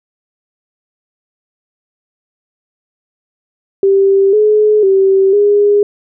sine tone with pitch steps, 391.5 / 424.8 / 386.4 / 410.2 Hz, G4 / G#4 / G4 / G#4, -2 / +39 / -25 / -21 cents, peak -6 dBFS, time 3.83-5.83 s, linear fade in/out 2 ms, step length 500 ms, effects none

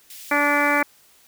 white high-pass noise, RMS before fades -40 dBFS, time 0.1-0.82 s, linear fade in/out 2 ms, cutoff 2200 Hz, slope 24 dB/octave
harmonic tone, 290 Hz, D4, 22 cents flat, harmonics 1 / 2 / 3 / 4 / 5 / 6 / 7 / 8, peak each -25 / -25 / -25 / -25 / -25 / -25 / -25 / -25 dBFS, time 0.31-0.83 s, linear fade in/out 5 ms
effects white hiss -55 dBFS RMS until 1.27 s

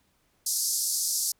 pink band-pass noise, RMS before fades -28 dBFS, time 0.46-1.32 s, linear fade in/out 5 ms, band 4800 to 13000 Hz, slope 48 dB/octave, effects pink hiss -69 dBFS RMS until 1.39 s

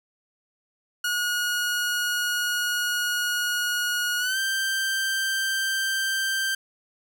sawtooth tone with pitch glide, 1447 to 1568.9 Hz, F#6 to G6, -39 to +1 cents, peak -20 dBFS, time 1.04-6.55 s, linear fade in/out 5 ms, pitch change +140 cents, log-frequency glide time 4.19-4.38 s, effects 10-bit

